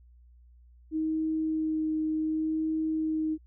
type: tone with vibrato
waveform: sine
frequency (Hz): 314.3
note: D#4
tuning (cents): +18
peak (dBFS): -26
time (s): 0.91-3.38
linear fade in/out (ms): 50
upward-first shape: sine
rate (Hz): 0.68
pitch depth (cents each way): 11
effects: added 60 Hz sine -53 dBFS peak until 3.46 s